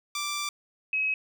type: tone pair in turn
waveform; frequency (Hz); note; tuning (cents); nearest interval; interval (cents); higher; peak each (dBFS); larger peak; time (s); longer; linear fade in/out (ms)
10% pulse / sine; 1174.7 / 2555; D6 / D#7; 0 / +45; octave + minor second; 1345; second; -21 / -24; first; 0.15-0.49 / 0.93-1.14; first; 2
effects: none